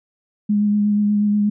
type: tone with vibrato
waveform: sine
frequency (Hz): 207.3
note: G#3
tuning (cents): -3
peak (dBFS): -14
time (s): 0.49-1.5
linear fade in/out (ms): 10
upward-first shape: sine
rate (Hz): 8.3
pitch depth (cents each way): 17
effects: none